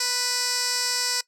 15% pulse tone with band-pass filter, 493.9 Hz, B4, in tune, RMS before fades -25 dBFS, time 0-1.21 s, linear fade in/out 5 ms, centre 6100 Hz, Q 2.4, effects noise-tail reverb RT60 0.1 s tail -20 dB re dry

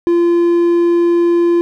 triangle tone, 343.8 Hz, F4, 27 cents flat, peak -7 dBFS, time 0.07-1.61 s, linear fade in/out 0 ms, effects none

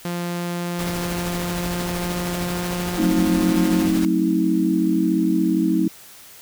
sawtooth tone with pitch glide, 174.1 to 178.07 Hz, F3 to F3, -5 to +34 cents, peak -20 dBFS, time 0.05-3.87 s, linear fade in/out 2 ms, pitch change +39 cents, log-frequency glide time 0.55-3.76 s
pink noise with tremolo, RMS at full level -29 dBFS, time 0.79-4.05 s, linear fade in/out 0 ms, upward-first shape triangle, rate 13 Hz, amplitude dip 45%
sine chord, F# diminished seventh, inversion none, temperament just, 185 / 222 / 266.4 / 319.7 Hz, F#3 / A3 / C4 / Eb4, 0 / +16 / +31 / +47 cents, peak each -22 / -24 / -24 / -19 dBFS, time 2.98-5.88 s, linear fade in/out 5 ms
effects white hiss -44 dBFS RMS until 6.41 s

